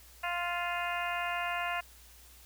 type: harmonic tone with a mistuned harmonic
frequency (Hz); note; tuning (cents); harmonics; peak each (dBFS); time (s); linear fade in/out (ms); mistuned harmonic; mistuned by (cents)
349.2; F4; 0; 2 / 3 / 4 / 5 / 6 / 7 / 8; -36 / -38 / -39 / -40 / -41 / -41 / -42; 0.23-1.81; 10; 7; +36
effects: added 60 Hz sine -57 dBFS peak until 2.45 s + white hiss -57 dBFS RMS until 2.45 s